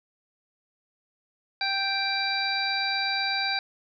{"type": "harmonic tone", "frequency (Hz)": 784, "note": "G5", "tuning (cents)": 0, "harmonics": [1, 2, 3, 5, 6], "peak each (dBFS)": [-31, -31, -31, -31, -31], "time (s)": [1.61, 3.59], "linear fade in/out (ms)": 2, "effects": []}